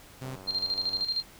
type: tone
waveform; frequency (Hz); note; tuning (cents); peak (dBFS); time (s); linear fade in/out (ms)
sawtooth; 130.6; C3; -3; -32; 0.21-0.36; 10
type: click train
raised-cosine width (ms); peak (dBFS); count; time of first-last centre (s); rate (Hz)
1; -33; 76; 0.24-1.033; 94.6
type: tone with tremolo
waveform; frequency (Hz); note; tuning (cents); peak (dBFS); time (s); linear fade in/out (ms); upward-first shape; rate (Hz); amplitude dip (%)
sine; 4186; C8; 0; -25; 0.47-1.23; 20; square; 13; 65
effects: pink hiss -52 dBFS RMS until 1.39 s